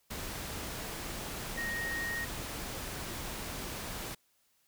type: tone in noise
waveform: sine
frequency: 1867 Hz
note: A#6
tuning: 2 cents sharp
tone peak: -34 dBFS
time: 1.57-2.25 s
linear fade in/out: 10 ms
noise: pink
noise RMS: -40 dBFS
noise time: 0.1-4.15 s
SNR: +3 dB
effects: white hiss -72 dBFS RMS until 4.67 s